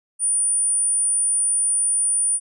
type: tone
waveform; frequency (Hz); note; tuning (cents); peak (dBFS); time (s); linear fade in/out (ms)
sine; 9397; D9; 0; -17; 0.19-2.4; 50
effects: none